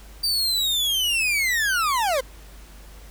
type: linear sweep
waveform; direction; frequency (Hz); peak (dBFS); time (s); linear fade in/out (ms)
40% pulse; down; 4685 to 493.9; -19; 0.23-2.21; 10
effects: added 50 Hz sine -42 dBFS peak until 3.1 s + pink hiss -49 dBFS RMS until 3.1 s